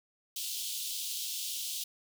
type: high-pass noise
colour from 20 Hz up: pink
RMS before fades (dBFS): -37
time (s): 0.36-1.84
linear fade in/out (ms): 5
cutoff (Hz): 3000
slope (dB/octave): 48
effects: none